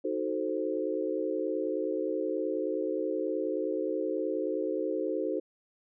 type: chord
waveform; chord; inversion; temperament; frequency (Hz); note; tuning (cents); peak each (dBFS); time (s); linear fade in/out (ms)
sine; D# diminished seventh; none; equal; 311.1 / 370 / 440 / 523.3; D#4 / F#4 / A4 / C5; 0 / 0 / 0 / 0; -34; 0.04-5.4; 10
effects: none